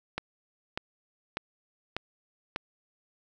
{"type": "click train", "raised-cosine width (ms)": 0.3, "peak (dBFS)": -15, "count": 5, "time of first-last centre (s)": [0.18, 2.561], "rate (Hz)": 1.68, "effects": []}